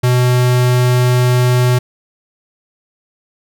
square tone, 124.5 Hz, B2, 14 cents sharp, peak -10 dBFS, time 0.03-1.79 s, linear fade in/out 10 ms, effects none

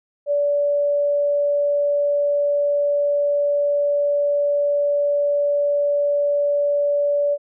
sine tone, 577 Hz, D5, 31 cents flat, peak -16 dBFS, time 0.26-7.38 s, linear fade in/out 50 ms, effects none

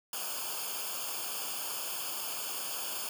white noise with comb filter, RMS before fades -37 dBFS, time 0.13-3.09 s, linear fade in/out 2 ms, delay 0.51 ms, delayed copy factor -0.95, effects none

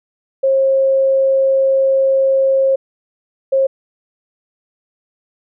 sine tone pair in turn, 537 / 537 Hz, C5 / C5, +45 / +45 cents, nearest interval unison, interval 0 cents, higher neither, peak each -10 dBFS, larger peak neither, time 0.43-2.76 / 3.52-3.67 s, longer first, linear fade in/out 10 ms, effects none

